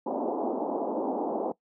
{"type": "band-pass noise", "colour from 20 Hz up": "pink", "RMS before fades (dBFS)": -30, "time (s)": [0.06, 1.52], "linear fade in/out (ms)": 5, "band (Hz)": [240, 900], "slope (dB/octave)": 48, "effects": ["noise-tail reverb RT60 0.1 s tail -20 dB re dry"]}